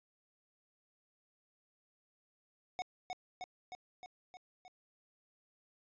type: tone with echo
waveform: square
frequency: 735 Hz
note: F#5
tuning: 12 cents flat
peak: -36 dBFS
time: 2.79-2.82 s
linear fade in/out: 0 ms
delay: 310 ms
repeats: 6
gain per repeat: -3 dB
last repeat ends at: 4.68 s
effects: resampled to 16000 Hz